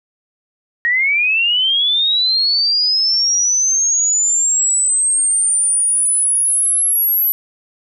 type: linear sweep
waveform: sine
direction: up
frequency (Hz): 1864.7 to 11830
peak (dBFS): -12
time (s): 0.85-7.32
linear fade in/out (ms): 0
effects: none